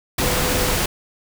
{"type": "tone in noise", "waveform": "sine", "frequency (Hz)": 500, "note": "B4", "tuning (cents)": 21, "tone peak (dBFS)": -26, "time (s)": [0.22, 0.75], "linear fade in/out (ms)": 5, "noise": "pink", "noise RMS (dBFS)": -20, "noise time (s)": [0.18, 0.86], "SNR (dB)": -9, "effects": []}